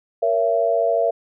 sine chord, A# diminished, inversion none, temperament just, 466.2 / 559.4 / 671.3 Hz, A#4 / C#5 / E5, 0 / +16 / +31 cents, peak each -22 / -23 / -18 dBFS, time 0.22-1.11 s, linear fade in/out 10 ms, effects none

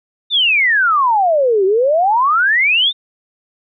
sine exponential two-way sweep, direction down then up, 3691 to 370 to 3691 Hz, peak -10 dBFS, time 0.3-2.93 s, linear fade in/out 50 ms, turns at 1.65 s, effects none

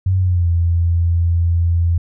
sine tone with pitch glide, 93.8 to 85.03 Hz, F#2 to F2, +24 to -46 cents, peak -12 dBFS, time 0.06-1.98 s, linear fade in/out 5 ms, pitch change -170 cents, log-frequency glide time 0.18-0.48 s, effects none

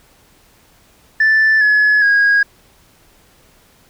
sine tone with pitch steps, 1760 / 1700 / 1642.1 Hz, A6 / G#6 / G#6, 0 / +40 / -20 cents, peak -7 dBFS, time 1.2-2.43 s, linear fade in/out 5 ms, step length 410 ms, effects tanh soft clip ceiling -7 dBFS + pink hiss -51 dBFS RMS until 3.89 s

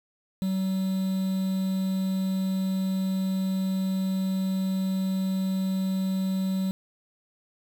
triangle tone with quantisation, 190 Hz, F#3, 46 cents sharp, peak -22 dBFS, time 0.42-6.71 s, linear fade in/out 0 ms, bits 7, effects none

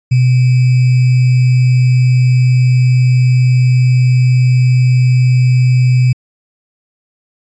sine tone with sample-and-hold, 126.1 Hz, B2, 36 cents sharp, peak -6 dBFS, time 0.11-6.13 s, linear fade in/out 10 ms, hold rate 2450 Hz, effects resampled to 16000 Hz

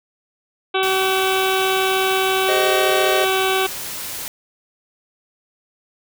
harmonic tone, 380.7 Hz, F#4, 49 cents sharp, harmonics 1 / 2 / 3 / 4 / 6 / 7 / 8 / 9 / 10, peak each -20 / -23 / -25 / -26 / -28 / -28 / -29 / -30 / -30 dBFS, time 0.74-3.67 s, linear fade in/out 10 ms
white noise, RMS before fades -29 dBFS, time 0.83-4.28 s, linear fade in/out 0 ms
square chord, Ab major, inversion none, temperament equal, 415.3 / 523.3 / 622.3 Hz, Ab4 / C5 / Eb5, 0 / 0 / 0 cents, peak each -27 / -26 / -22 dBFS, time 2.48-3.25 s, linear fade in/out 10 ms
effects none

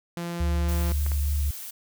sawtooth tone, 171.6 Hz, F3, 30 cents flat, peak -26 dBFS, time 0.17-0.92 s, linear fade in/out 0 ms
sine tone with vibrato, 72.2 Hz, D2, 29 cents flat, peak -22 dBFS, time 0.4-1.51 s, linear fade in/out 5 ms, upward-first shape sine, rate 3.5 Hz, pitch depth 11 cents each way
blue noise, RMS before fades -38 dBFS, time 0.68-1.71 s, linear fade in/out 10 ms
clicks, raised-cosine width 0.5 ms, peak -23 dBFS, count 2, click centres 1.064 / 1.118 s
effects none

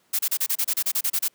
blue noise bursts, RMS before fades -23 dBFS, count 13, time 0.13-1.283 s, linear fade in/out 10 ms, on 61 ms, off 30 ms, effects pink hiss -64 dBFS RMS until 1.34 s + high-pass 200 Hz 12 dB/octave

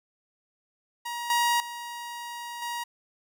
sawtooth tone with level steps, 950 Hz, A#5, 33 cents sharp, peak -28 / -18 / -32 / -27 dBFS, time 1.05-2.84 s, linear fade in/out 10 ms, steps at 1.3 / 1.6 / 2.62 s, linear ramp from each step 2 ms, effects none

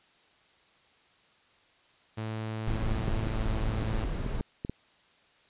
sawtooth tone, 110 Hz, A2, in tune, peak -29 dBFS, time 2.17-4.05 s, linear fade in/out 10 ms
brown noise, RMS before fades -31 dBFS, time 2.67-4.41 s, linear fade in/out 5 ms
clicks, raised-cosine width 3 ms, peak -20 dBFS, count 7, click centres 3.081 / 3.271 / 3.821 / 4.264 / 4.409 / 4.649 / 4.696 s
effects white hiss -63 dBFS RMS until 5.49 s + resampled to 8000 Hz

